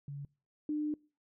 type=tone pair in turn; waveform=sine; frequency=141.9 / 300.7 Hz; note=C#3 / D4; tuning=+41 / +41 cents; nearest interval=octave + minor second; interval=1300 cents; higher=second; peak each=-39 / -31 dBFS; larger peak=second; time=0.08-0.25 / 0.69-0.94 s; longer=second; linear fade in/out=2 ms; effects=noise-tail reverb RT60 0.4 s tail -26 dB re dry